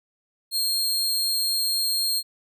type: tone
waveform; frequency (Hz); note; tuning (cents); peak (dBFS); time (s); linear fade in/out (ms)
sawtooth; 4228; C8; +17; -19; 0.51-2.23; 50
effects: none